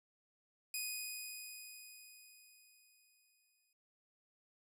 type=tone with exponential decay; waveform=10% pulse; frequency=2489 Hz; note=D#7; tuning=in tune; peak=-29 dBFS; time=0.74-3.73 s; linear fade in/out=2 ms; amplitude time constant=650 ms; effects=none